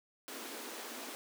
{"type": "high-pass noise", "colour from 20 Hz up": "pink", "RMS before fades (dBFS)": -45, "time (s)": [0.28, 1.15], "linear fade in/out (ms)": 0, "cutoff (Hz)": 220, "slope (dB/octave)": 96, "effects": []}